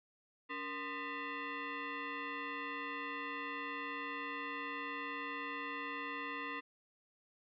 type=tone with frequency modulation; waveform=sine; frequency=469.6 Hz; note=A#4; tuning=13 cents sharp; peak=-39 dBFS; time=0.49-6.61 s; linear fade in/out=20 ms; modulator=755 Hz; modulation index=3; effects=none